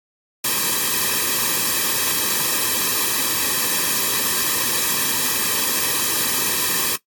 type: noise with comb filter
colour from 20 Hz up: white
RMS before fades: -20 dBFS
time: 0.44-6.96 s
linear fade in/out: 5 ms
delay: 1.4 ms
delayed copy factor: -0.8
effects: noise-tail reverb RT60 0.1 s tail -17 dB re dry + AAC 64 kbps